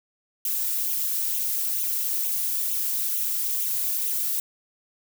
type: noise with flanger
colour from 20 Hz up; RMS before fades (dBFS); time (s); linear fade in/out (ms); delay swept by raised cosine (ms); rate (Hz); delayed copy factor
violet; -26; 0.45-4.4; 2; 0.3 to 3.2; 2.2; +0.6
effects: none